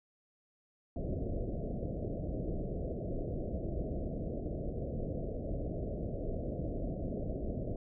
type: low-pass noise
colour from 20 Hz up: pink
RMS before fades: -37 dBFS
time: 0.96-7.76 s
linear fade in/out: 2 ms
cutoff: 670 Hz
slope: 96 dB/octave
effects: none